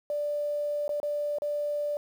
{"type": "tone with dropouts", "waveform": "sine", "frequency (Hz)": 587.3, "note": "D5", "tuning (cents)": 0, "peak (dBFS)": -27, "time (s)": [0.1, 1.97], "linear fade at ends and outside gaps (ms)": 1, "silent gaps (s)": [[0.88, 0.892], [1.001, 1.03], [1.385, 1.42]], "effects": ["9-bit"]}